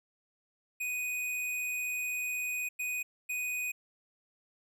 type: tone bursts at uneven times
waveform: square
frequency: 2489 Hz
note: D#7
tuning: in tune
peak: -33 dBFS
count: 3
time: 0.8-2.69 / 2.79-3.03 / 3.29-3.72 s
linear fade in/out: 10 ms
effects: none